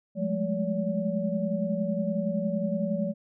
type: tone cluster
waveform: sine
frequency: 177.5 / 203.9 / 214.7 / 571 Hz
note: F3 / G#3 / A3 / D5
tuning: +28 / -32 / -42 / -49 cents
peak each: -31 dBFS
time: 0.15-3.14 s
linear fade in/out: 50 ms
effects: none